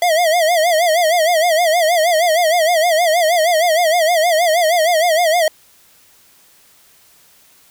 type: tone with vibrato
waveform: square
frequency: 665 Hz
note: E5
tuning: 15 cents sharp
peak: -12 dBFS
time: 0.02-5.48 s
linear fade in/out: 2 ms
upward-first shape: sine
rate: 6.4 Hz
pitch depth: 130 cents each way
effects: white hiss -50 dBFS RMS until 7.7 s